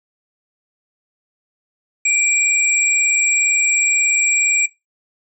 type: tone pair together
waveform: sine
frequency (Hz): 2358 / 7639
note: D7 / A#8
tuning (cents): +6 / +41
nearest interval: octave + minor sixth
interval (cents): 2035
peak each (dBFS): -16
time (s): 2.05-4.66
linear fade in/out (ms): 5
effects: noise-tail reverb RT60 0.2 s tail -18 dB re dry